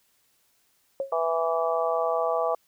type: tone with exponential decay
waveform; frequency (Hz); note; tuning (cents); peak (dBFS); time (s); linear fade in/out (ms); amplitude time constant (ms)
sine; 545; C#5; -29; -22; 1-1.17; 1; 36
type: harmonic tone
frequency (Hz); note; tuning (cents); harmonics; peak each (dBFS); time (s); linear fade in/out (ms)
164.9; E3; +1; 3 / 4 / 5 / 6 / 7; -28 / -26 / -31 / -36 / -30; 1.12-2.55; 5
effects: white hiss -67 dBFS RMS until 2.67 s